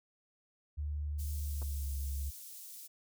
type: tone with pitch glide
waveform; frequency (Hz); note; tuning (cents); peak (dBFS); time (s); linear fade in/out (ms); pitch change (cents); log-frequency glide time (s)
sine; 74 to 69.04; D2 to C#2; +14 to -6; -34; 0.77-2.31; 20; -120; 1.32-1.9
type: high-pass noise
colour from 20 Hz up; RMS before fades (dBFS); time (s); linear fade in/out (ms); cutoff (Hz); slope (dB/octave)
white; -49; 1.18-2.88; 20; 5900; 12
type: clicks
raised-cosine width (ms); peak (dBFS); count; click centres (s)
1; -36 / -38; 2; 1.619 / 1.627
effects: none